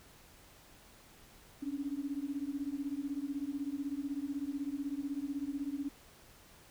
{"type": "beating tone pair", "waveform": "sine", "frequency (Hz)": [274.1, 290.1], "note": ["C#4", "D4"], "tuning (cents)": [-19, -21], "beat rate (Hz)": 16, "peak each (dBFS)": [-38, -38], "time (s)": [1.62, 5.89], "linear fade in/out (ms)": 10, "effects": ["pink hiss -59 dBFS RMS until 6.7 s"]}